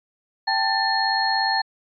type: tone cluster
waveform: sine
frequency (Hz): 784 / 881 / 1780 / 4280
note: G5 / A5 / A6 / C8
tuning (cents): 0 / +2 / +20 / +38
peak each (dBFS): -24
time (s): 0.47-1.62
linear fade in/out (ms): 10
effects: MP3 96 kbps